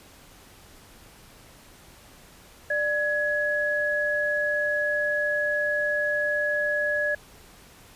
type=tone pair together; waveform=sine; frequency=593.5 / 1680 Hz; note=D5 / G#6; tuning=+18 / +19 cents; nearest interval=octave + tritone; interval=1801 cents; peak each=-27 / -24 dBFS; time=2.7-7.15 s; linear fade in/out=5 ms; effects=pink hiss -51 dBFS RMS until 7.95 s + resampled to 32000 Hz